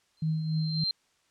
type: tone with exponential growth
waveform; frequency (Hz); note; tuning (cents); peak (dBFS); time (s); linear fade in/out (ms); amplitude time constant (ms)
sine; 4150; C8; -15; -24; 0.17-0.91; 2; 160
type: tone with tremolo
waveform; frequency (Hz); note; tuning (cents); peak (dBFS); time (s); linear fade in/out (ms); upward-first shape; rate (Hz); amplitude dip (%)
sine; 157.9; D#3; +26; -24; 0.22-0.84; 5; triangle; 3.5; 50
effects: white hiss -69 dBFS RMS until 1.3 s + low-pass 7000 Hz 12 dB/octave